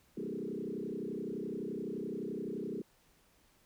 sine tone with frequency modulation, 311.1 Hz, D#4, in tune, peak -36 dBFS, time 0.17-2.82 s, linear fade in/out 5 ms, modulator 31.7 Hz, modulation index 4, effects pink hiss -68 dBFS RMS until 3.65 s

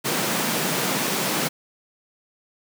pink high-pass noise, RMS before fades -24 dBFS, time 0.04-1.49 s, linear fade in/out 20 ms, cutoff 140 Hz, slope 48 dB/octave, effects none

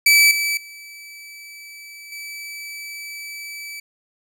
sawtooth tone with level steps, 2306 Hz, D7, 32 cents flat, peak -7 / -16 / -34 / -28 dBFS, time 0.06-3.8 s, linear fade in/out 5 ms, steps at 0.31 / 0.57 / 2.12 s, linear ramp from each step 2 ms, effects none

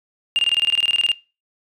sine tone bursts, 2808 Hz, F7, 9 cents sharp, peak -12 dBFS, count 15, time 0.36-1.117 s, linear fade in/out 0 ms, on 29 ms, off 23 ms, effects noise-tail reverb RT60 0.3 s tail -22 dB re dry + tanh soft clip ceiling -11 dBFS

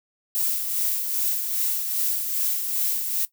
violet noise with tremolo, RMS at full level -23 dBFS, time 0.35-3.25 s, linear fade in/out 0 ms, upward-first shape sine, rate 2.5 Hz, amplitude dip 45%, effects noise-tail reverb RT60 0.1 s tail -17 dB re dry

